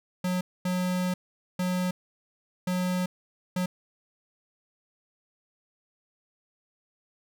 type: tone bursts at uneven times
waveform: square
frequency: 181.8 Hz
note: F#3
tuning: 30 cents flat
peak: -26 dBFS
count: 5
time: 0.24-0.41 / 0.65-1.14 / 1.59-1.91 / 2.67-3.06 / 3.56-3.66 s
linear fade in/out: 5 ms
effects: none